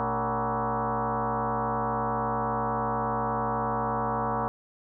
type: tone with frequency modulation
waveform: sine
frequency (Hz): 120.2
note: B2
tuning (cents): -46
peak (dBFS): -25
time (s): 0-4.48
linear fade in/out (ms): 0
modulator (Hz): 172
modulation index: 6.6
effects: none